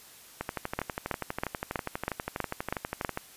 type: two click trains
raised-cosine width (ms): 0.5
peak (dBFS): -13 / -16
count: 8 / 35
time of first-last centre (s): 0.79-3.048 / 0.41-3.174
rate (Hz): 3.1 / 12.3
effects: white hiss -52 dBFS RMS until 3.36 s + resampled to 32000 Hz